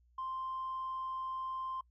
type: tone with tanh clipping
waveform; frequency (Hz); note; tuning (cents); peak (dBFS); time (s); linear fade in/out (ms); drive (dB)
triangle; 1046.5; C6; 0; -37; 0.18-1.81; 5; 5
effects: noise-tail reverb RT60 0.1 s tail -25 dB re dry + added 60 Hz sine -65 dBFS peak until 1.9 s